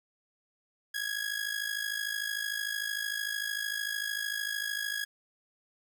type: tone with amplitude modulation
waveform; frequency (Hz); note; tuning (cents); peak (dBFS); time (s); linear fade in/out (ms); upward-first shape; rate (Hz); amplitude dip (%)
sawtooth; 1661.2; G#6; 0; -25; 0.94-5.05; 10; sine; 53.3; 75
effects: none